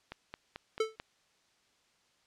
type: click train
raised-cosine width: 0.3 ms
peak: -25 dBFS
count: 5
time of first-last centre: 0.12-0.999 s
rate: 4.55 Hz
type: tone with exponential decay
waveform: square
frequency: 440 Hz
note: A4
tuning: in tune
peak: -25 dBFS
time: 0.8-0.96 s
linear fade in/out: 5 ms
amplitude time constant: 33 ms
effects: white hiss -70 dBFS RMS until 2.26 s + low-pass 6000 Hz 12 dB/octave